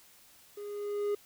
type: tone with level ramp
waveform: triangle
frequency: 411.3 Hz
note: G#4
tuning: 17 cents flat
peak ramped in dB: -38 to -25 dBFS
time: 0.57-1.15 s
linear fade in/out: 5 ms
effects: white hiss -59 dBFS RMS until 1.25 s